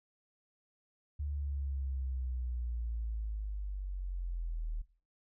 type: linear sweep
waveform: sine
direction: down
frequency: 73.42 to 38.43 Hz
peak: -34 dBFS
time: 1.19-4.82 s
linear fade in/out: 10 ms
effects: noise-tail reverb RT60 0.4 s tail -18 dB re dry